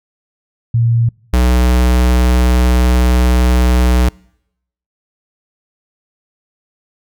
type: tone pair in turn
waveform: sine / square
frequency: 116.54 / 61.73 Hz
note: A#2 / B1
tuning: 0 / 0 cents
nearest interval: major seventh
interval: 1100 cents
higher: first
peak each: -9 dBFS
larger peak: neither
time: 0.74-1.09 / 1.33-4.09 s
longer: second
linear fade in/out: 5 ms
effects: noise-tail reverb RT60 0.8 s tail -26 dB re dry